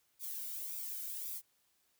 violet noise with flanger, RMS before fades -42 dBFS, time 0.19-1.42 s, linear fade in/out 50 ms, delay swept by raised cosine 0.83 to 1.37 ms, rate 1.8 Hz, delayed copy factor +0.6, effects white hiss -75 dBFS RMS until 1.99 s

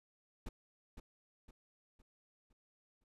brown noise with echo, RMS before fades -42 dBFS, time 0.46-0.49 s, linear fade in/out 5 ms, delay 510 ms, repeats 5, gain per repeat -7 dB, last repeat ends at 3.04 s, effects resampled to 32000 Hz

